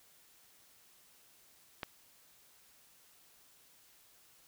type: click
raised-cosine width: 0.3 ms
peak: -21 dBFS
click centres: 1.832 s
effects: white hiss -64 dBFS RMS until 4.47 s